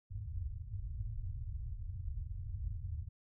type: low-pass noise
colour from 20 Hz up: white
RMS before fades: -41 dBFS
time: 0.1-3.09 s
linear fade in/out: 10 ms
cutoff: 110 Hz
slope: 48 dB/octave
effects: none